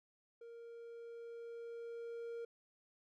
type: tone with level ramp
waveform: triangle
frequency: 466.2 Hz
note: A#4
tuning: in tune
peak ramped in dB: -49 to -40 dBFS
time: 0.41-2.45 s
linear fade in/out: 5 ms
effects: none